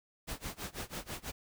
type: noise with tremolo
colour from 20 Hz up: pink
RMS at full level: -39 dBFS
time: 0.27-1.32 s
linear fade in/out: 20 ms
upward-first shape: sine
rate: 6.1 Hz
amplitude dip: 95%
effects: none